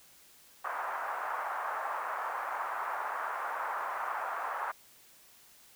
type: band-pass noise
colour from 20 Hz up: pink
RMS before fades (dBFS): -36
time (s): 0.64-4.72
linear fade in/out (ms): 10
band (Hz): 800 to 1400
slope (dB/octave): 24
effects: white hiss -59 dBFS RMS until 5.75 s